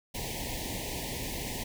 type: band-stop noise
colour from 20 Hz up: pink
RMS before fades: -36 dBFS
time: 0.14-1.64 s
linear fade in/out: 10 ms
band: 980 to 1800 Hz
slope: 96 dB/octave
effects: none